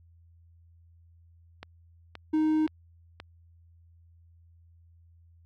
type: click train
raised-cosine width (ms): 0.3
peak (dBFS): -24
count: 4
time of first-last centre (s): 1.63-3.201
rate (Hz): 1.91
type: tone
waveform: triangle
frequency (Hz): 311.1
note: D#4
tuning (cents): 0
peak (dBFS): -20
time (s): 2.33-2.67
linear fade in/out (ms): 10
effects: added 84 Hz sine -55 dBFS peak until 5.45 s